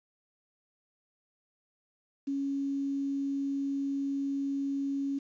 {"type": "tone with quantisation", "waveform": "sine", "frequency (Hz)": 277.2, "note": "C#4", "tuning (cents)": 0, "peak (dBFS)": -29, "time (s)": [2.27, 5.19], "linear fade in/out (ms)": 10, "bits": 9, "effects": ["resampled to 16000 Hz"]}